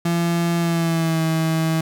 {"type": "tone with pitch glide", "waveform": "35% pulse", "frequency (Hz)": [170, 161.2], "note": ["F3", "E3"], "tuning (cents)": [-46, -38], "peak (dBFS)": -16, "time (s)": [0.05, 1.81], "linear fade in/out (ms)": 5, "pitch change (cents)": -92, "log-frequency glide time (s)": [0.58, 1.22], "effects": []}